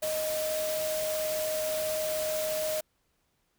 sine tone in noise, 622.3 Hz, D#5, in tune, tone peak -29 dBFS, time 0.02-2.81 s, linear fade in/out 10 ms, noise white, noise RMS -36 dBFS, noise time 0.02-2.81 s, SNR +4 dB, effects pink hiss -74 dBFS RMS until 3.58 s

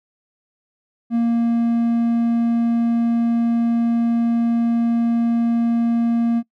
triangle tone with hard clipping, 233.1 Hz, A#3, in tune, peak -16 dBFS, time 1.1-6.43 s, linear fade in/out 50 ms, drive 6 dB, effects noise-tail reverb RT60 0.1 s tail -23 dB re dry

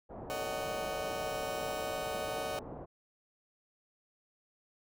white low-pass noise, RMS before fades -45 dBFS, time 0.09-2.86 s, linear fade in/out 20 ms, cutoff 790 Hz, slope 24 dB/octave
35% pulse chord, D# half-diminished seventh, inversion second, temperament just, 448 / 560 / 622.3 / 746.7 Hz, A4 / C#5 / D#5 / F#5, +31 / +18 / 0 / +16 cents, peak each -42 / -39 / -38 / -39 dBFS, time 0.3-2.59 s, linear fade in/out 0 ms
effects none

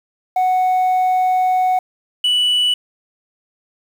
sine tone pair in turn, 740 / 2960 Hz, F#5 / F#7, 0 / 0 cents, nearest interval 2 octaves, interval 2400 cents, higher second, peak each -10 dBFS, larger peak neither, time 0.36-1.79 / 2.24-2.74 s, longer first, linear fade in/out 5 ms, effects tanh soft clip ceiling -12 dBFS + 7-bit

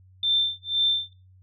sine tone with tremolo, 3566 Hz, A7, 22 cents sharp, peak -18 dBFS, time 0.23-1.13 s, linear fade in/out 2 ms, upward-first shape sine, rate 2 Hz, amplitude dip 100%, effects noise-tail reverb RT60 0.4 s tail -25 dB re dry + added 93 Hz sine -51 dBFS peak until 1.42 s

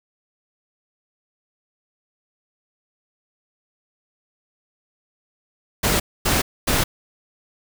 pink noise bursts, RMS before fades -19 dBFS, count 3, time 5.83-6.84 s, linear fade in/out 10 ms, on 170 ms, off 250 ms, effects none

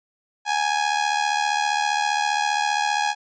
sawtooth tone with amplitude modulation, 830.6 Hz, G#5, in tune, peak -13 dBFS, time 0.45-3.15 s, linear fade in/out 50 ms, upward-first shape sine, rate 75.1 Hz, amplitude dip 70%, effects resampled to 16000 Hz

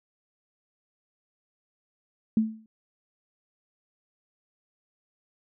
sine tone with exponential decay, 220 Hz, A3, in tune, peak -16 dBFS, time 2.37-2.66 s, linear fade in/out 2 ms, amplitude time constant 61 ms, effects none

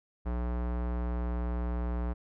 square tone with low-pass filter, 60.1 Hz, B1, 46 cents flat, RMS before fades -32 dBFS, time 0.25-2.14 s, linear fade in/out 20 ms, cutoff 1200 Hz, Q 1, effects none

